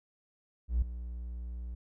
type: tone with ADSR envelope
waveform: triangle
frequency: 59.7 Hz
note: A#1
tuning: 42 cents sharp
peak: -19 dBFS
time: 0.68-1.75 s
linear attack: 140 ms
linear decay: 4 ms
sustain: -16 dB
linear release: 8 ms
effects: tanh soft clip ceiling -21 dBFS